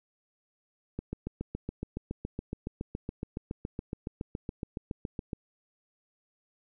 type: click train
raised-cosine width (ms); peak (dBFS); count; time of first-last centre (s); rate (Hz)
3; -21; 32; 0.99-5.332; 7.14
effects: none